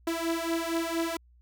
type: beating tone pair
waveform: sawtooth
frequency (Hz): 329.6 / 333.9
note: E4 / E4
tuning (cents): 0 / +22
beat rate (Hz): 4.3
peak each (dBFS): -27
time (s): 0.07-1.17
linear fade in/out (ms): 5
effects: added 60 Hz sine -56 dBFS peak until 1.41 s